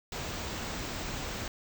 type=band-stop noise; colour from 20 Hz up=pink; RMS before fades=-37 dBFS; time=0.12-1.48 s; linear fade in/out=2 ms; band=8100 to 15000 Hz; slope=96 dB/octave; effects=none